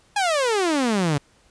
sawtooth exponential sweep, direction down, 844 to 138.1 Hz, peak -15 dBFS, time 0.16-1.18 s, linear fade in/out 5 ms, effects pink hiss -58 dBFS RMS until 1.5 s + resampled to 22050 Hz

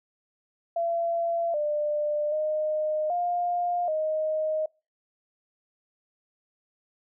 sine tone with pitch steps, 677 / 596 / 615 / 705 / 623 Hz, E5 / D5 / D#5 / F5 / D#5, +46 / +25 / -20 / +16 / +2 cents, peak -24 dBFS, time 0.76-4.66 s, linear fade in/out 5 ms, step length 780 ms, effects noise-tail reverb RT60 0.3 s tail -26 dB re dry

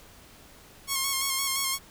5% pulse tone with vibrato, 1084 Hz, C#6, 39 cents flat, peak -14 dBFS, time 0.87-1.79 s, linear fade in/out 50 ms, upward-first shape square, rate 5.8 Hz, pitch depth 30 cents each way, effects pink hiss -52 dBFS RMS until 1.9 s

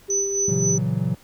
sine tone, 396.5 Hz, G4, 20 cents sharp, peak -25 dBFS, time 0.08-0.79 s, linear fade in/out 20 ms
sine tone with tremolo, 6000 Hz, F#8, 23 cents sharp, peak -19 dBFS, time 0.1-0.78 s, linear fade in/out 2 ms, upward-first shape sine, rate 3.8 Hz, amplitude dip 60%
triangle chord, F# dominant seventh, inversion first, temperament equal, 116.54 / 138.59 / 164.81 / 185 Hz, A#2 / C#3 / E3 / F#3, 0 / 0 / 0 / 0 cents, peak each -24 dBFS, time 0.48-1.15 s, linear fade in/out 5 ms
effects pink hiss -52 dBFS RMS until 1.23 s

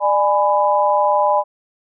sine chord, G# diminished, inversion second, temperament just, 598 / 830.6 / 996.7 Hz, D5 / G#5 / B5, +31 / 0 / +16 cents, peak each -17 dBFS, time 0-1.44 s, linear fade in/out 50 ms, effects none

